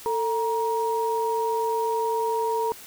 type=tone pair together; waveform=sine; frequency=446.6 / 944 Hz; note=A4 / A#5; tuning=+26 / +22 cents; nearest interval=octave + minor second; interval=1296 cents; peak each=-25 dBFS; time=0.06-2.72 s; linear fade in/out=0 ms; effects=white hiss -44 dBFS RMS until 2.86 s